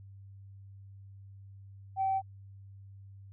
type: tone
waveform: sine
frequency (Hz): 771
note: G5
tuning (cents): -29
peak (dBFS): -26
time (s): 1.96-2.22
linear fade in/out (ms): 50
effects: tanh soft clip ceiling -22 dBFS + added 98 Hz sine -48 dBFS peak until 3.32 s